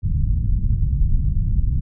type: low-pass noise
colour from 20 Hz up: pink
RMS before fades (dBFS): -18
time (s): 0.02-1.81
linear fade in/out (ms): 20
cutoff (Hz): 140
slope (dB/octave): 24
effects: none